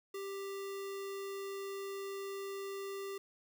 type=tone with sample-and-hold; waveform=sine; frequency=393.3 Hz; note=G4; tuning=6 cents sharp; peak=-39 dBFS; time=0.14-3.18 s; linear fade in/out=5 ms; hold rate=1575 Hz; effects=none